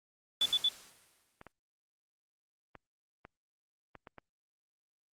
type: noise with exponential decay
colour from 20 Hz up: white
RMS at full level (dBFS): -39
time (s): 0.41-1.52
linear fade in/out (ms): 2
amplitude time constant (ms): 240
type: tone bursts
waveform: sine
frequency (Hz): 3466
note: A7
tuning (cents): -27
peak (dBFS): -25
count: 3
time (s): 0.41-0.689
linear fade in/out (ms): 5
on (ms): 49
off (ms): 66
type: clicks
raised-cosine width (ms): 0.5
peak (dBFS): -33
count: 7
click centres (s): 1.414 / 1.467 / 2.753 / 3.251 / 3.953 / 4.072 / 4.183
effects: low-pass 10000 Hz 12 dB/octave + Opus 48 kbps

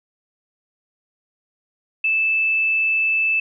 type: tone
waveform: sine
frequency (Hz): 2631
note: E7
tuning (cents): -4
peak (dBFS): -16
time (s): 2.04-3.4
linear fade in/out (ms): 5
effects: none

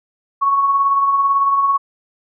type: tone with tremolo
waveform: sine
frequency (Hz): 1108.7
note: C#6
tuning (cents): 0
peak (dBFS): -10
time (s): 0.41-1.78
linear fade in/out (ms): 20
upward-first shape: triangle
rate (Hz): 18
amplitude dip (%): 45
effects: none

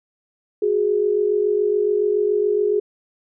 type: tone pair together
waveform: sine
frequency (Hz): 370 / 417.1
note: F#4 / G#4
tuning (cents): 0 / +7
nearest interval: major second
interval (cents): 207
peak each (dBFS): -22 / -17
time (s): 0.62-2.8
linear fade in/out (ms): 5
effects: none

